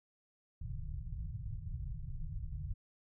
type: low-pass noise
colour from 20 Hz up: pink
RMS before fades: -41 dBFS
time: 0.61-2.74 s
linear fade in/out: 5 ms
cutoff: 160 Hz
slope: 96 dB/octave
effects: none